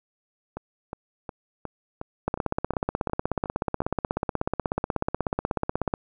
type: two click trains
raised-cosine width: 1 ms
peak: -19 / -10 dBFS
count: 10 / 61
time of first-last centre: 0.57-3.819 / 2.28-5.939 s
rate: 2.77 / 16.4 Hz
effects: none